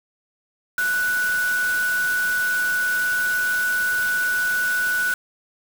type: tone in noise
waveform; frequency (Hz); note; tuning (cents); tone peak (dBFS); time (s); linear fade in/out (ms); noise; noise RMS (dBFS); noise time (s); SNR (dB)
sine; 1480; F#6; 0; -19; 0.78-5.14; 2; white; -32; 0.78-5.14; +10
effects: none